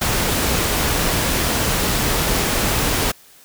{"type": "noise", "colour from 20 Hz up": "pink", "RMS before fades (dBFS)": -19, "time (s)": [0.01, 3.12], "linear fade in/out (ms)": 10, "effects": ["white hiss -48 dBFS RMS until 3.44 s"]}